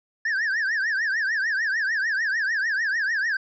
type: tone with vibrato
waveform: triangle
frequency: 1700 Hz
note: G#6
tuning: 40 cents sharp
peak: -20 dBFS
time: 0.25-3.37 s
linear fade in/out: 5 ms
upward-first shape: triangle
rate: 6.7 Hz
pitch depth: 210 cents each way
effects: resampled to 16000 Hz